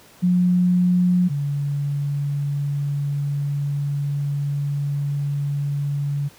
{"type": "tone pair in turn", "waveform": "sine", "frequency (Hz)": [179.3, 142.76], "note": ["F3", "D3"], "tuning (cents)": [46, -49], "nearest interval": "major third", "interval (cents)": 395, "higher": "first", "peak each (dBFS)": [-14, -20], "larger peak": "first", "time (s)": [[0.22, 1.29], [1.29, 6.29]], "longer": "second", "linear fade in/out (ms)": 20, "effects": ["pink hiss -49 dBFS RMS until 6.38 s", "high-pass 80 Hz 12 dB/octave"]}